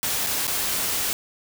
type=noise with dropouts; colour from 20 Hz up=white; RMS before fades=-25 dBFS; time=0.03-1.13 s; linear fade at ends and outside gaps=0 ms; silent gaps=0.264-0.269 / 0.469-0.478 s; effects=none